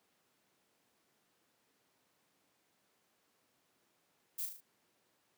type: noise with echo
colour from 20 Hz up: violet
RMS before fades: -39 dBFS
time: 4.38-4.46 s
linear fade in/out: 10 ms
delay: 37 ms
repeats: 4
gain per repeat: -5 dB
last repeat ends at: 4.608 s
effects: pink hiss -75 dBFS RMS until 5.37 s + high-pass 200 Hz 12 dB/octave